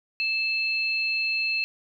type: tone pair together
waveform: sine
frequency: 2637 / 4212 Hz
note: E7 / C8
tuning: 0 / +11 cents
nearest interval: minor sixth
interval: 811 cents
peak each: -24 / -30 dBFS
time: 0.2-1.64 s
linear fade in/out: 0 ms
effects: none